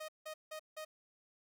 sawtooth tone bursts, 622.3 Hz, D#5, in tune, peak -39 dBFS, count 4, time 0-0.85 s, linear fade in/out 10 ms, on 85 ms, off 170 ms, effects none

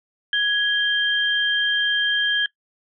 sine tone pair together, 1666 / 3171 Hz, G#6 / G7, +5 / +19 cents, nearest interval major seventh, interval 1114 cents, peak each -20 dBFS, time 0.33-2.46 s, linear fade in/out 2 ms, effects noise-tail reverb RT60 0.1 s tail -21 dB re dry

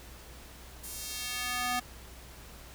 square tone with high-pass filter sweep, 246.8 Hz, B3, 1 cent flat, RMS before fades -35 dBFS, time 0.83-1.8 s, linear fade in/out 10 ms, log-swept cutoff 9400 to 660 Hz, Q 0.82, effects added 60 Hz sine -50 dBFS peak until 2.74 s + pink hiss -51 dBFS RMS until 2.74 s

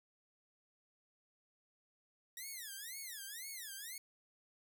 5% pulse tone with vibrato, 1864.7 Hz, A#6, in tune, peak -35 dBFS, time 2.37-3.98 s, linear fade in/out 2 ms, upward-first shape sine, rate 2 Hz, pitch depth 300 cents each way, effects none

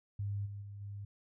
sine tone with level steps, 101.1 Hz, G#2, 46 cents flat, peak -34 / -41 / -44 / -41 dBFS, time 0.19-1.05 s, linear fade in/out 5 ms, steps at 0.45 / 0.61 / 0.8 s, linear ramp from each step 20 ms, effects none

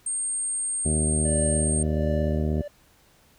sine tone, 8590 Hz, C9, 44 cents sharp, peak -25 dBFS, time 0.06-1.83 s, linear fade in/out 5 ms
harmonic tone, 76.8 Hz, D#2, 22 cents flat, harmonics 1 / 2 / 3 / 4 / 5 / 6 / 7 / 8 / 9, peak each -25 / -28 / -29 / -36 / -33 / -41 / -42 / -40 / -44 dBFS, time 0.85-2.62 s, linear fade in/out 5 ms
triangle tone with tremolo, 585 Hz, D5, 7 cents flat, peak -25 dBFS, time 1.25-2.68 s, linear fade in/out 5 ms, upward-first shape sine, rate 1.4 Hz, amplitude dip 85%
effects pink hiss -59 dBFS RMS until 3.38 s

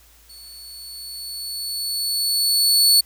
sawtooth tone with level ramp, 4435 Hz, C#8, in tune, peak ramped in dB -38 to -8 dBFS, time 0.29-3.01 s, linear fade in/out 10 ms, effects added 57 Hz sine -53 dBFS peak until 3.05 s + white hiss -53 dBFS RMS until 3.05 s

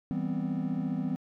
triangle chord, C major seventh, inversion first, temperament equal with one note detuned, 164.05 / 196 / 246.9 / 261.6 Hz, E3 / G3 / B3 / C4, -8 / 0 / 0 / 0 cents, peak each -32 dBFS, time 0.11-1.16 s, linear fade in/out 0 ms, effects tanh soft clip ceiling -19 dBFS

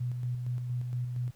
sine tone with tremolo, 123.3 Hz, B2, 2 cents flat, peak -29 dBFS, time 0-1.31 s, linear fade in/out 10 ms, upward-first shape square, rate 4.3 Hz, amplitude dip 35%, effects pink hiss -63 dBFS RMS until 1.35 s

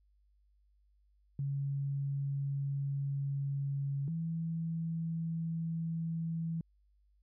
sine tone pair in turn, 139.4 / 164.25 Hz, C#3 / E3, +10 / -6 cents, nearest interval minor third, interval 284 cents, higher second, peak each -32 / -33 dBFS, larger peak first, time 1.39-4.08 / 4.08-6.61 s, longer first, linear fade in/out 2 ms, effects added 50 Hz sine -66 dBFS peak until 7.22 s

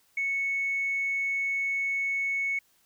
sine tone, 2210 Hz, C#7, 6 cents flat, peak -25 dBFS, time 0.17-2.59 s, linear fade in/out 5 ms, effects tanh soft clip ceiling -21 dBFS + white hiss -66 dBFS RMS until 2.85 s

